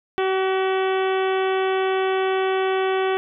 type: harmonic tone with a mistuned harmonic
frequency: 380.3 Hz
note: F#4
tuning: 48 cents sharp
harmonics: 1 / 2 / 3 / 4 / 5 / 6 / 7 / 8 / 9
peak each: -20 / -26 / -30 / -32 / -34 / -36 / -37 / -38 / -39 dBFS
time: 0.18-3.17 s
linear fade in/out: 0 ms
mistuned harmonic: 4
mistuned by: -20 cents
effects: none